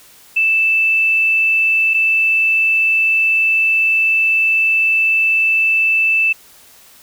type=tone pair in turn; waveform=sine; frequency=2642 / 2642 Hz; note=E7 / E7; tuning=+3 / +3 cents; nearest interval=unison; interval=0 cents; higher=neither; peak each=-11 dBFS; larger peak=neither; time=0.36-1.94 / 1.94-6.33 s; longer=second; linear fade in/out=10 ms; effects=white hiss -45 dBFS RMS until 7.02 s